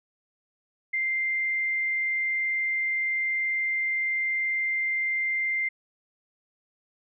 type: tone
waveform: sine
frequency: 2093 Hz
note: C7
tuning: in tune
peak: -24 dBFS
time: 0.93-5.69 s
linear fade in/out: 10 ms
effects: none